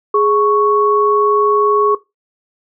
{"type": "tone pair together", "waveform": "sine", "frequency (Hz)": [416.4, 1109.5], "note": ["G#4", "C#6"], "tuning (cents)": [5, 1], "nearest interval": "octave + perfect fourth", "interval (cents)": 1696, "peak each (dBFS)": -12, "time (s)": [0.14, 1.95], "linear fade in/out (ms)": 5, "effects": ["noise-tail reverb RT60 0.2 s tail -18 dB re dry"]}